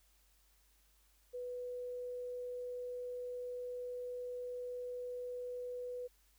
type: tone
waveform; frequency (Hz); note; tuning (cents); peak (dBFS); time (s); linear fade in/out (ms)
sine; 493.9; B4; 0; -40; 1.33-6.08; 20
effects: added 50 Hz sine -70 dBFS peak until 6.38 s + white hiss -72 dBFS RMS until 6.38 s